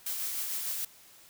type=noise with tremolo; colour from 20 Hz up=blue; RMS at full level=-33 dBFS; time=0.06-0.85 s; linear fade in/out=5 ms; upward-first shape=sine; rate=6.7 Hz; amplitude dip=30%; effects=white hiss -56 dBFS RMS until 1.29 s